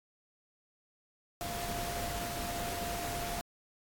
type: tone in noise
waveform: sine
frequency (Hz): 695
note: F5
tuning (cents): -9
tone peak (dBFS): -39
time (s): 1.41-3.41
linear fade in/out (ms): 0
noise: pink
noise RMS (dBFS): -39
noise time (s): 1.41-3.41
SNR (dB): -3
effects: AAC 64 kbps